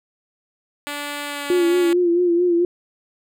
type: tone with pitch glide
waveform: 5% pulse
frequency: 290 to 281.9 Hz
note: D4 to C#4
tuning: -22 to +29 cents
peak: -15 dBFS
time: 0.87-1.93 s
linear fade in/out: 0 ms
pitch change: -49 cents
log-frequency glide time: 1.25-1.68 s
type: tone with vibrato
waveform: sine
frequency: 349.2 Hz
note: F4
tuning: in tune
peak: -14 dBFS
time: 1.5-2.65 s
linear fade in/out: 2 ms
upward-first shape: sine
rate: 4.5 Hz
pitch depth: 49 cents each way
effects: none